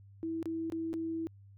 sine tone with dropouts, 326.8 Hz, E4, 15 cents flat, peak -33 dBFS, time 0.23-1.27 s, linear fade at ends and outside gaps 0 ms, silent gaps 0.428-0.457 / 0.7-0.722 / 0.931-0.939 s, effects added 99 Hz sine -53 dBFS peak until 1.57 s

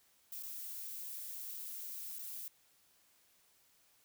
violet noise with dropouts, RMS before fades -45 dBFS, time 0.32-2.48 s, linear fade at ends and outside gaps 2 ms, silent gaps 0.426-0.433 / 2.187-2.191 s, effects white hiss -70 dBFS RMS until 4.04 s

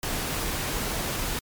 pink noise, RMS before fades -29 dBFS, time 0.03-1.39 s, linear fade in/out 2 ms, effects MP3 96 kbps

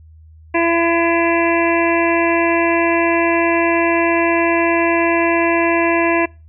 harmonic tone, 336.9 Hz, E4, 38 cents sharp, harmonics 1 / 2 / 3 / 5 / 6 / 7 / 8, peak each -16 / -19 / -21 / -23 / -24 / -24 / -25 dBFS, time 0.54-6.26 s, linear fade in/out 10 ms, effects noise-tail reverb RT60 0.3 s tail -25 dB re dry + added 79 Hz sine -40 dBFS peak until 6.48 s

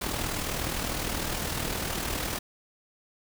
pink noise with amplitude modulation, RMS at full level -29 dBFS, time 0.01-2.39 s, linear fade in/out 10 ms, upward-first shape sine, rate 39.7 Hz, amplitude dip 50%, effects none

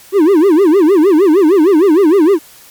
triangle tone with vibrato, 349.8 Hz, F4, 3 cents sharp, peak -3 dBFS, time 0.12-2.39 s, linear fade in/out 50 ms, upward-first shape sine, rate 6.5 Hz, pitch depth 270 cents each way, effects white hiss -40 dBFS RMS until 2.7 s + MP3 96 kbps

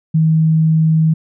sine tone, 159.2 Hz, D#3, 40 cents sharp, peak -9 dBFS, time 0.14-1.14 s, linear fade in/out 10 ms, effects none

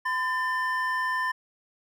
triangle tone pair together, 1018 / 1786 Hz, C6 / A6, -48 / +25 cents, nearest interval minor seventh, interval 973 cents, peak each -26 dBFS, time 0.05-1.32 s, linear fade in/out 10 ms, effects none

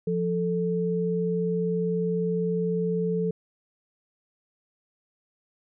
sine tone pair together, 174.61 / 440 Hz, F3 / A4, 0 / 0 cents, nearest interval octave + major third, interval 1600 cents, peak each -26 dBFS, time 0.07-3.31 s, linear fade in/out 5 ms, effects none

